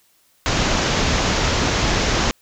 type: low-pass noise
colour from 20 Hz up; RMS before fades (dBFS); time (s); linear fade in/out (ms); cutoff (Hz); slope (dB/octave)
pink; -19; 0.46-2.31; 0; 7100; 96
effects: white hiss -59 dBFS RMS until 2.41 s